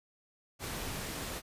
pink noise, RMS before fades -39 dBFS, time 0.59-1.42 s, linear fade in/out 50 ms, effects resampled to 32000 Hz

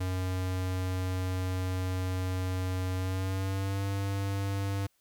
square tone with pitch glide, 92.5 to 98.57 Hz, F#2 to G2, 0 to +10 cents, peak -30 dBFS, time 0-4.87 s, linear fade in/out 10 ms, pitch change +110 cents, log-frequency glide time 2.94-3.84 s, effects white hiss -72 dBFS RMS until 5 s

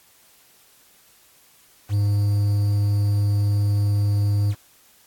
triangle tone with quantisation, 102.3 Hz, G#2, 26 cents flat, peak -15 dBFS, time 1.89-4.55 s, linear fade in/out 50 ms, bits 7, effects white hiss -55 dBFS RMS until 5.06 s + AAC 64 kbps

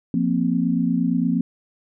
sine chord, F suspended fourth, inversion none, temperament equal, 174.61 / 233.1 / 261.6 Hz, F3 / Bb3 / C4, 0 / 0 / 0 cents, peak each -22 dBFS, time 0.14-1.41 s, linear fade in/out 2 ms, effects none

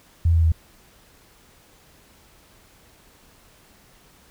sine tone with pitch steps, 83.7 / 82.31 / 80.94 Hz, E2 / E2 / E2, +27 / -2 / -31 cents, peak -14 dBFS, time 0.25-0.52 s, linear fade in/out 5 ms, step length 90 ms, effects pink hiss -54 dBFS RMS until 4.3 s

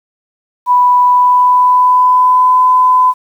sine tone with pitch glide, 988 to 1009.9 Hz, B5 to B5, 0 to +38 cents, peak -5 dBFS, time 0.66-3.14 s, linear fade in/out 50 ms, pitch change +38 cents, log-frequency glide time 1.02-2.61 s, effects 7-bit

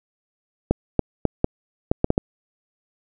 clicks, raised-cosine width 2 ms, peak -3 dBFS, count 8, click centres 0.71 / 0.993 / 1.253 / 1.444 / 1.915 / 2.044 / 2.104 / 2.179 s, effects none

